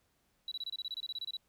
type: tone bursts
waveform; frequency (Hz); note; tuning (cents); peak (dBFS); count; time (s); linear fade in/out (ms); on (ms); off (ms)
sine; 3923; B7; -12; -35; 15; 0.48-1.369; 2; 35; 26
effects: tanh soft clip ceiling -32 dBFS + pink hiss -75 dBFS RMS until 1.48 s